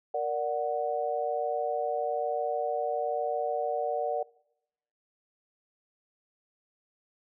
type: chord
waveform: sine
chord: Bb augmented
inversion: none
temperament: equal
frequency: 466.2 / 587.3 / 740 Hz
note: Bb4 / D5 / F#5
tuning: 0 / 0 / 0 cents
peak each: -33 / -31 / -31 dBFS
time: 0.14-4.23 s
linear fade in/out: 5 ms
effects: noise-tail reverb RT60 0.8 s tail -23 dB re dry